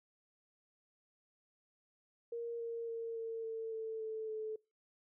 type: tone with pitch steps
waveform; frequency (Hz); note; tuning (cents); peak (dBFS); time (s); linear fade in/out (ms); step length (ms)
sine; 467.8 / 463 / 458.2 / 453.4 / 448.7 / 444.1 / 439.5 / 435; A#4 / A#4 / A#4 / A#4 / A4 / A4 / A4 / A4; +6 / -12 / -30 / -48 / +34 / +16 / -2 / -20; -38; 2.32-4.56; 5; 280
effects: noise-tail reverb RT60 0.3 s tail -26 dB re dry